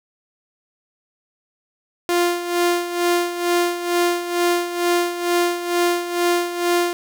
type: tone with tremolo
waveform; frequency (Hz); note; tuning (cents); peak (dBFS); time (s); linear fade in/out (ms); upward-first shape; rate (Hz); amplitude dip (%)
sawtooth; 349.2; F4; 0; -11; 2.09-6.93; 0; sine; 2.2; 70
effects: none